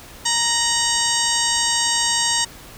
harmonic tone with a mistuned harmonic, 932.3 Hz, A#5, in tune, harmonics 1 / 2 / 3 / 4 / 5 / 6 / 7 / 8 / 9, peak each -26 / -26 / -26 / -26 / -26 / -26 / -26 / -26 / -26 dBFS, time 0.25-2.45 s, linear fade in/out 10 ms, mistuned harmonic 3, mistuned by +100 cents, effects pink hiss -41 dBFS RMS until 2.77 s

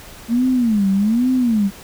sine tone with vibrato, 223.4 Hz, A3, 27 cents sharp, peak -13 dBFS, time 0.28-1.71 s, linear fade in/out 50 ms, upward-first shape sine, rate 1.2 Hz, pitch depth 250 cents each way, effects pink hiss -39 dBFS RMS until 1.83 s

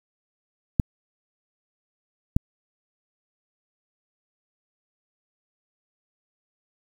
clicks, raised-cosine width 5 ms, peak -5 dBFS, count 2, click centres 0.798 / 2.365 s, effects 7-bit

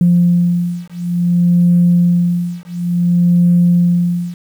sine beating tone pair, 174.4 / 174.97 Hz, F3 / F3, -2 / +4 cents, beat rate 0.57 Hz, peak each -12 dBFS, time 0.01-4.34 s, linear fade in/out 2 ms, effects tanh soft clip ceiling -2 dBFS + 7-bit

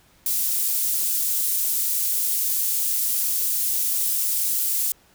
pink high-pass noise, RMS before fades -23 dBFS, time 0.26-4.92 s, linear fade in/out 2 ms, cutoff 11000 Hz, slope 12 dB/octave, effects pink hiss -57 dBFS RMS until 5.14 s

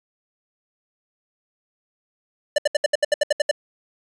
square tone bursts, 591 Hz, D5, 11 cents sharp, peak -15 dBFS, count 11, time 2.56-3.513 s, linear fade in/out 5 ms, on 23 ms, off 70 ms, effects resampled to 22050 Hz

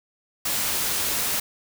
white noise, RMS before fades -25 dBFS, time 0.45-1.4 s, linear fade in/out 5 ms, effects none

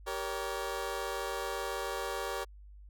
20% pulse chord, G diminished, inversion none, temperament just, 392 / 470.4 / 564.5 Hz, G4 / Bb4 / Db5, 0 / +16 / +31 cents, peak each -34 dBFS, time 0.06-2.45 s, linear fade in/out 20 ms, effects added 50 Hz sine -49 dBFS peak until 2.89 s

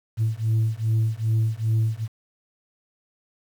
sine beating tone pair, 110 / 112.5 Hz, A2 / A2, 0 / +39 cents, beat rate 2.5 Hz, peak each -21 dBFS, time 0.17-2.08 s, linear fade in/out 50 ms, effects tanh soft clip ceiling -16 dBFS + 8-bit

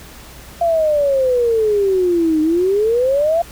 sine exponential two-way sweep, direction down then up, 692 to 306 to 692 Hz, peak -12 dBFS, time 0.61-3.42 s, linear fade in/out 5 ms, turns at 2.41 s, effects added 60 Hz sine -42 dBFS peak until 3.51 s + pink hiss -39 dBFS RMS until 3.51 s

